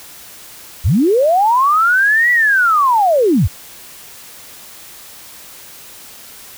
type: linear two-way sweep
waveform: sine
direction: up then down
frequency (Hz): 54.9 to 1968 to 54.9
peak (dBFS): -9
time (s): 0.84-3.48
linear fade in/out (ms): 20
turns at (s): 2.31
effects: white hiss -37 dBFS RMS until 6.57 s